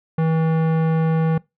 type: tone with tanh clipping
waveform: sine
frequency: 161.2 Hz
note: E3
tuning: 38 cents flat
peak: -18 dBFS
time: 0.18-1.38 s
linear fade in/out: 5 ms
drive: 18 dB
effects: noise-tail reverb RT60 0.2 s tail -22 dB re dry